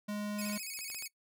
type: tone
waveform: square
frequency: 207.7 Hz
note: G#3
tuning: in tune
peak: -36 dBFS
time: 0.08-0.58 s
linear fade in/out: 10 ms
type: tone with vibrato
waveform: 10% pulse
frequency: 2376 Hz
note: D7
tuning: 20 cents sharp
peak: -31 dBFS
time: 0.38-1.08 s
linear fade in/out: 10 ms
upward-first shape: square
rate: 14 Hz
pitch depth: 110 cents each way
type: clicks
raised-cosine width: 0.2 ms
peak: -31 dBFS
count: 8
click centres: 0.465 / 0.499 / 0.533 / 0.576 / 0.79 / 0.901 / 0.946 / 1.024 s
effects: noise-tail reverb RT60 0.1 s tail -21 dB re dry